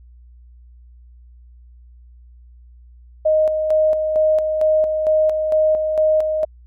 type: tone with tremolo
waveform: sine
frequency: 622 Hz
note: D#5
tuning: 1 cent flat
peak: -12 dBFS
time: 3.25-6.45 s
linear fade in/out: 10 ms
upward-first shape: square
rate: 2.2 Hz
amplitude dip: 45%
effects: added 60 Hz sine -42 dBFS peak until 6.66 s